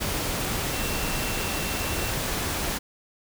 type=tone in noise; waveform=sine; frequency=2704 Hz; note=E7; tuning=43 cents sharp; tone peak=-37 dBFS; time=0.72-2.12 s; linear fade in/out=20 ms; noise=pink; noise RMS=-28 dBFS; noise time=0-2.79 s; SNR=-12 dB; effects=none